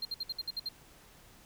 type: tone bursts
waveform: sine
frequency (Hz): 4186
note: C8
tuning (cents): 0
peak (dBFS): -30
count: 8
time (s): 0.02-0.688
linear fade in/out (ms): 5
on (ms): 31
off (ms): 60
effects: tanh soft clip ceiling -32 dBFS + pink hiss -58 dBFS RMS until 1.45 s